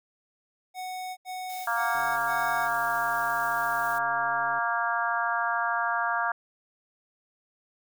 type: tone bursts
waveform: square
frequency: 740 Hz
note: F#5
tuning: in tune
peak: -34 dBFS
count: 4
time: 0.74-2.694 s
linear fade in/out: 50 ms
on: 430 ms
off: 78 ms
type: noise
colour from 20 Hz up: blue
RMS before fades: -44 dBFS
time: 1.49-3.99 s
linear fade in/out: 10 ms
type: harmonic tone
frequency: 233.1 Hz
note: A#3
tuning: in tune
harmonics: 3 / 4 / 5 / 6 / 7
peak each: -31 / -31 / -31 / -31 / -31 dBFS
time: 1.67-6.32 s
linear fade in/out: 5 ms
type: click train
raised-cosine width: 1 ms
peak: -34 dBFS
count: 370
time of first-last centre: 1.95-4.586 s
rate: 140 Hz
effects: none